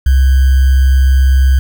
sine tone with sample-and-hold, 66 Hz, C2, 16 cents sharp, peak -5 dBFS, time 0.06-1.59 s, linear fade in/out 5 ms, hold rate 1575 Hz, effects none

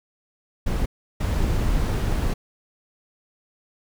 brown noise bursts at uneven times, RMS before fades -22 dBFS, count 2, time 0.66-0.86 / 1.2-2.34 s, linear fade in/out 10 ms, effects none

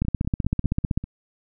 two click trains, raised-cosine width 5 ms, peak -19 / -9 dBFS, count 6 / 16, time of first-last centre 0.05-1.04 / 0.02-0.975 s, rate 5.05 / 15.7 Hz, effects none

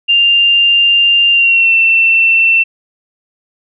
sine tone with pitch glide, 2794 to 2688 Hz, F7 to E7, 0 to +33 cents, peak -6 dBFS, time 0.08-2.64 s, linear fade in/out 20 ms, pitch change -67 cents, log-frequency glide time 1.31-1.74 s, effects none

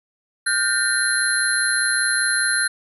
sine tone cluster, 1431 / 1556 / 1812 / 4153 / 10920 Hz, F6 / G6 / A#6 / C8 / F9, +42 / -13 / -50 / -14 / -40 cents, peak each -24 / -22 / -27 / -25 / -23 dBFS, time 0.46-2.68 s, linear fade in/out 10 ms, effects none

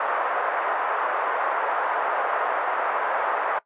white band-pass noise, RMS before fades -25 dBFS, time 0-3.59 s, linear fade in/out 5 ms, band 530 to 1400 Hz, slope 24 dB/octave, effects noise-tail reverb RT60 0.1 s tail -19 dB re dry + resampled to 8000 Hz

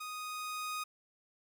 sawtooth tone with level ramp, 1244.5 Hz, D#6, in tune, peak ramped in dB -37 to -32 dBFS, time 0-0.84 s, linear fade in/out 10 ms, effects none

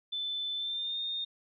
sine tone with pitch glide, 3520 to 3661 Hz, A7 to A#7, 0 to -32 cents, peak -32 dBFS, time 0.12-1.25 s, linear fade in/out 10 ms, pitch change +68 cents, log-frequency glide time 0.56-0.99 s, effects none

